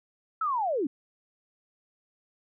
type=linear sweep; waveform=sine; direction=down; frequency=1338 to 248.5 Hz; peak=-25 dBFS; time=0.41-0.87 s; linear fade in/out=5 ms; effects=none